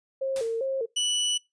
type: tone with vibrato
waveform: sine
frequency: 493.9 Hz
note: B4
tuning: in tune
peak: -25 dBFS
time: 0.21-0.86 s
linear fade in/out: 10 ms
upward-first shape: square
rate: 2.5 Hz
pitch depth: 140 cents each way
type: noise with exponential decay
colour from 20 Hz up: white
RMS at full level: -35 dBFS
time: 0.36-0.66 s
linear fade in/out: 1 ms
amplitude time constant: 65 ms
type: tone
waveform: sawtooth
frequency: 2960 Hz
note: F#7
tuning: in tune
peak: -20 dBFS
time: 0.96-1.38 s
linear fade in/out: 10 ms
effects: noise-tail reverb RT60 0.2 s tail -22 dB re dry + resampled to 22050 Hz